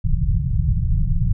pink low-pass noise, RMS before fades -18 dBFS, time 0.04-1.33 s, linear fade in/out 10 ms, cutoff 170 Hz, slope 96 dB/octave, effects none

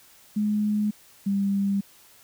sine tone pair in turn, 210 / 198.38 Hz, G#3 / G3, +19 / +21 cents, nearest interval minor second, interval 98 cents, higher first, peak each -21 dBFS, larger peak neither, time 0.36-0.91 / 1.26-1.81 s, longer neither, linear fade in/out 10 ms, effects white hiss -54 dBFS RMS until 2.23 s

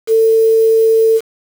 sine tone with quantisation, 447.4 Hz, A4, 29 cents sharp, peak -7 dBFS, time 0.07-1.21 s, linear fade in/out 50 ms, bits 5, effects none

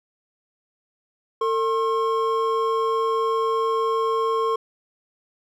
triangle tone pair together, 450.8 / 1073.9 Hz, A4 / C6, +42 / +45 cents, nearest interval octave + minor third, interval 1503 cents, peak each -20 / -21 dBFS, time 1.41-4.56 s, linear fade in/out 5 ms, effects none

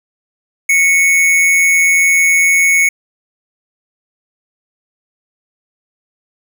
square tone with amplitude modulation, 2209 Hz, C#7, 7 cents flat, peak -7 dBFS, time 0.69-2.89 s, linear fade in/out 5 ms, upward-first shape sine, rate 169 Hz, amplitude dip 40%, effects none

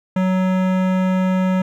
sine tone with hard clipping, 186.2 Hz, F#3, 11 cents sharp, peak -17 dBFS, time 0.16-1.62 s, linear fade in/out 5 ms, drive 18 dB, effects none

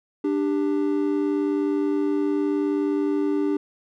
triangle tone pair together, 295.5 / 394.7 Hz, D4 / G4, +11 / +12 cents, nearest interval perfect fourth, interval 501 cents, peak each -20 / -23 dBFS, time 0.24-3.57 s, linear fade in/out 5 ms, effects none

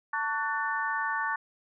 harmonic tone with a mistuned harmonic, 297 Hz, D4, 20 cents sharp, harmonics 3 / 4 / 5 / 6, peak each -33 / -33 / -33 / -33 dBFS, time 0.13-1.36 s, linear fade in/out 5 ms, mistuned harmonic 4, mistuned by -86 cents, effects none

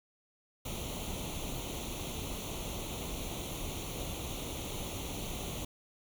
pink noise with comb filter, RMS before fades -39 dBFS, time 0.65-5.65 s, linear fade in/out 5 ms, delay 0.3 ms, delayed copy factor +0.8, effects none

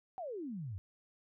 sine exponential sweep, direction down, 784 to 87.31 Hz, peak -39 dBFS, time 0.18-0.78 s, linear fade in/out 0 ms, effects none

